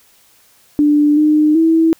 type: tone with pitch steps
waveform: sine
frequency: 295.2 / 303.9 / 325.1 Hz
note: D4 / D#4 / E4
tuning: +9 / -41 / -24 cents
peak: -8 dBFS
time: 0.79-1.93 s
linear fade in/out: 0 ms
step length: 380 ms
effects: white hiss -51 dBFS RMS until 1.99 s